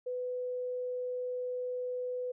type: tone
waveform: sine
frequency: 498.9 Hz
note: B4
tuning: 17 cents sharp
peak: -33 dBFS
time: 0.06-2.32 s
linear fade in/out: 10 ms
effects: none